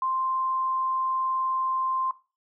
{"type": "tone", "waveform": "sine", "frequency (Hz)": 1046.5, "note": "C6", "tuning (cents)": 0, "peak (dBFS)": -24, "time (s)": [0.02, 2.11], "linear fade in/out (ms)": 2, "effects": ["noise-tail reverb RT60 0.3 s tail -17 dB re dry"]}